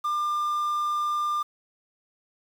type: tone with quantisation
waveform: triangle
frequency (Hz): 1197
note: D6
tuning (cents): +33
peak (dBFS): -22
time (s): 0.04-1.43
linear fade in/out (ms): 10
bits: 8
effects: none